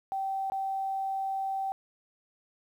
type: tone with dropouts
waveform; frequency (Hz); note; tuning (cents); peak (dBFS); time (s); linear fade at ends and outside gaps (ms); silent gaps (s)
sine; 775; G5; -20; -29; 0.12-1.72; 0; 0.5-0.52
effects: 10-bit